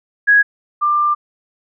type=tone pair in turn; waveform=sine; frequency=1661.2 / 1189.7 Hz; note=G#6 / D6; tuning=0 / +22 cents; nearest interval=tritone; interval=578 cents; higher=first; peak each=-7 / -12 dBFS; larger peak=first; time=0.27-0.43 / 0.81-1.15 s; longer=second; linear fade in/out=20 ms; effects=none